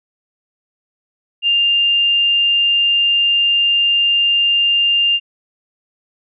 sine tone, 2800 Hz, F7, 4 cents sharp, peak -11 dBFS, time 1.42-5.2 s, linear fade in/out 50 ms, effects none

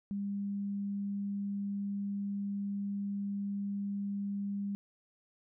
sine tone, 200.6 Hz, G3, 40 cents sharp, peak -33 dBFS, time 0.11-4.75 s, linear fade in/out 0 ms, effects none

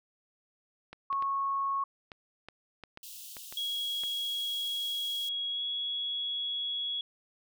clicks, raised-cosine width 0.3 ms, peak -28 dBFS, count 10, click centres 0.93 / 1.128 / 1.224 / 2.118 / 2.486 / 2.837 / 2.974 / 3.368 / 3.525 / 4.036 s
sine tone, 1100 Hz, C#6, 14 cents flat, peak -28 dBFS, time 1.1-1.84 s, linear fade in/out 5 ms
white high-pass noise, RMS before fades -46 dBFS, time 3.03-5.29 s, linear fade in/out 2 ms, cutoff 2700 Hz, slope 96 dB/octave
sine tone with pitch glide, 3315 to 3348 Hz, G#7 to G#7, -4 to +13 cents, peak -31 dBFS, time 3.57-7.01 s, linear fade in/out 2 ms, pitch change +17 cents, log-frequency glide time 5.5-5.62 s
effects none

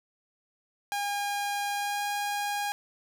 sawtooth tone with pitch glide, 812 to 817.6 Hz, G#5 to G#5, -39 to -27 cents, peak -25 dBFS, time 0.92-2.72 s, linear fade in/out 0 ms, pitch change +12 cents, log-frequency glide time 1.72-2.03 s, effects none

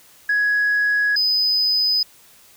sine tone pair in turn, 1671 / 5007 Hz, G#6 / D#8, +10 / +10 cents, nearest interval octave + perfect fifth, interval 1900 cents, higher second, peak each -14 dBFS, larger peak neither, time 0.29-1.16 / 1.16-2.03 s, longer neither, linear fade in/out 5 ms, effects tanh soft clip ceiling -13 dBFS + white hiss -50 dBFS RMS until 2.56 s

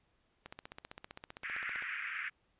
click train, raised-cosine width 0.3 ms, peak -29 dBFS, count 22, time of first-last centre 0.46-1.824 s, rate 15.4 Hz
white band-pass noise, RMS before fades -40 dBFS, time 1.43-2.3 s, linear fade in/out 20 ms, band 1400 to 2400 Hz, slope 48 dB/octave
effects pink hiss -75 dBFS RMS until 2.59 s + resampled to 8000 Hz

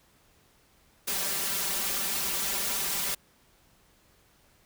white noise with comb filter, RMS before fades -30 dBFS, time 1.07-3.15 s, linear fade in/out 10 ms, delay 5.1 ms, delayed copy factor +1, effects pink hiss -63 dBFS RMS until 4.65 s

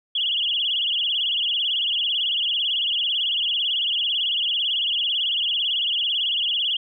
sine tone with vibrato, 3095 Hz, G7, 23 cents flat, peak -20 dBFS, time 0.15-6.77 s, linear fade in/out 5 ms, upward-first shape sine, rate 18 Hz, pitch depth 170 cents each way, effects none

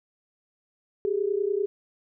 sine tone pair together, 388.5 / 418.8 Hz, G4 / G#4, -16 / +15 cents, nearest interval minor second, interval 131 cents, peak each -26 dBFS, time 1.05-1.66 s, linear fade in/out 0 ms, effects none

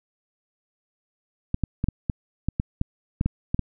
clicks, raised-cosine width 5 ms, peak -10 dBFS, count 12, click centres 1.544 / 1.637 / 1.841 / 1.886 / 2.098 / 2.486 / 2.599 / 2.814 / 3.211 / 3.26 / 3.545 / 3.593 s, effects none

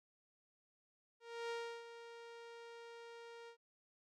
sawtooth tone with ADSR envelope, 466.2 Hz, A#4, in tune, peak -36 dBFS, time 1.2-3.57 s, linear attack 300 ms, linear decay 330 ms, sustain -12 dB, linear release 87 ms, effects low-pass 5000 Hz 12 dB/octave

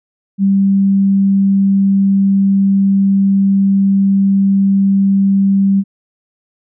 sine tone, 196 Hz, G3, in tune, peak -8 dBFS, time 0.38-5.84 s, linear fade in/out 50 ms, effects none

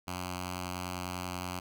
5% pulse tone with notch filter, 90.3 Hz, F#2, 42 cents flat, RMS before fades -38 dBFS, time 0.07-1.6 s, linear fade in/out 10 ms, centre 460 Hz, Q 0.95, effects none

